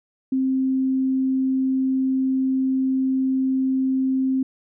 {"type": "tone", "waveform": "sine", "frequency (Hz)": 263.2, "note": "C4", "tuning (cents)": 10, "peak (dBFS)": -18, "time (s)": [0.32, 4.43], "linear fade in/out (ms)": 5, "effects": []}